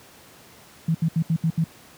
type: tone bursts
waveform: sine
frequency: 162.9 Hz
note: E3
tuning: 20 cents flat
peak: -17 dBFS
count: 6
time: 0.88-1.641 s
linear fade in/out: 5 ms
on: 66 ms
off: 73 ms
effects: pink hiss -49 dBFS RMS until 1.97 s + high-pass 100 Hz 12 dB/octave